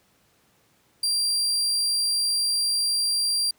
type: tone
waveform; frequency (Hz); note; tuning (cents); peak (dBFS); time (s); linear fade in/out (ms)
35% pulse; 4739; D8; +15; -20; 1.03-3.51; 5
effects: pink hiss -63 dBFS RMS until 3.58 s + high-pass 80 Hz 12 dB/octave